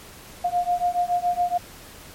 sine beating tone pair, 705 / 712.1 Hz, F5 / F5, +16 / +33 cents, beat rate 7.1 Hz, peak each -23 dBFS, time 0.44-1.58 s, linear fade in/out 10 ms, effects pink hiss -44 dBFS RMS until 2.14 s + MP3 64 kbps

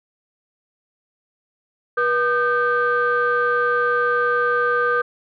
sine tone cluster, 483.6 / 1215 / 1555 Hz, B4 / D#6 / G6, -36 / -42 / -14 cents, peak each -20 dBFS, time 1.97-5.02 s, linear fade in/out 10 ms, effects tanh soft clip ceiling -9 dBFS

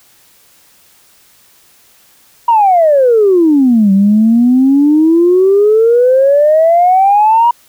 sine exponential two-way sweep, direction down then up, 963 to 191.7 to 963 Hz, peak -4 dBFS, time 2.48-7.51 s, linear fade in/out 5 ms, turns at 3.92 s, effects tanh soft clip ceiling 0 dBFS + white hiss -47 dBFS RMS until 7.68 s

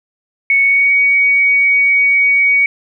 sine tone with pitch glide, 2217 to 2248 Hz, C#7 to C#7, 0 to +24 cents, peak -8 dBFS, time 0.5-2.66 s, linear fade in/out 2 ms, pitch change +24 cents, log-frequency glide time 0.61-0.93 s, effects none

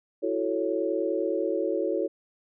sine chord, F# minor seventh, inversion third, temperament equal, 329.6 / 370 / 440 / 554.4 Hz, E4 / F#4 / A4 / C#5, 0 / 0 / 0 / 0 cents, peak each -30 dBFS, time 0.22-2.08 s, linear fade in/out 20 ms, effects none

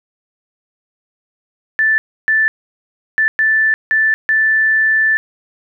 sine tone bursts at uneven times, 1760 Hz, A6, in tune, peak -10 dBFS, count 6, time 1.79-1.98 / 2.28-2.48 / 3.18-3.28 / 3.39-3.74 / 3.91-4.14 / 4.29-5.17 s, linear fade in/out 0 ms, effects none

